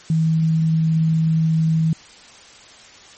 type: tone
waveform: sine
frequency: 160.6 Hz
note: E3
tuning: 45 cents flat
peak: -14 dBFS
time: 0.1-1.93 s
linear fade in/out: 2 ms
effects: white hiss -44 dBFS RMS until 3.17 s + MP3 32 kbps